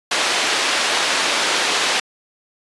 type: band-pass noise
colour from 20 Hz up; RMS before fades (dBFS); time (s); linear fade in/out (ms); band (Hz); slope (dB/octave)
white; -19; 0.11-2; 5; 360 to 4100; 12
effects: resampled to 24000 Hz